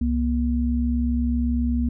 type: tone pair together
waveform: sine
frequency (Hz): 67.18 / 239.4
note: C2 / A#3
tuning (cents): +46 / +46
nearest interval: octave + minor seventh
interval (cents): 2200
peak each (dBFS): -22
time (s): 0.01-1.89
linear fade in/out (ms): 5
effects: none